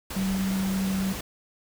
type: tone in noise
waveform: sine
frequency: 191.7 Hz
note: G3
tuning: 38 cents flat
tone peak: -24 dBFS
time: 0.16-1.13 s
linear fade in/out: 5 ms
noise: pink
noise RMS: -35 dBFS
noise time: 0.1-1.21 s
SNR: +8 dB
effects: none